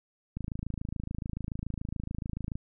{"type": "click train", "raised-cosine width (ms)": 5, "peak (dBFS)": -22, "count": 60, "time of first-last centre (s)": [0.37, 2.555], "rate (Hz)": 27, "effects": []}